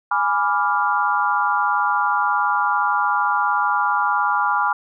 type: chord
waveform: sine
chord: G# diminished seventh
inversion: none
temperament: equal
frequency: 830.6 / 987.8 / 1174.7 / 1396.9 Hz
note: G#5 / B5 / D6 / F6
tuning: 0 / 0 / 0 / 0 cents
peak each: -22 dBFS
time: 0.11-4.73 s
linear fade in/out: 5 ms
effects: none